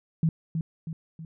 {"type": "tone with echo", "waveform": "sine", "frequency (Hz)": 161.6, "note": "E3", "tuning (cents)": -34, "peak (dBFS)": -19, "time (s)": [0.23, 0.29], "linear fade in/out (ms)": 2, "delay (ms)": 320, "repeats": 3, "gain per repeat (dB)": -6, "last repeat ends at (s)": 1.25, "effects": []}